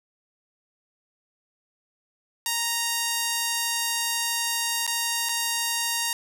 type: tone with dropouts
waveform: 5% pulse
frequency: 932.3 Hz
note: A#5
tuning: in tune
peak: -12 dBFS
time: 2.46-6.13 s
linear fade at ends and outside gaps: 1 ms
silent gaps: 4.866-4.876 / 5.288-5.292 s
effects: none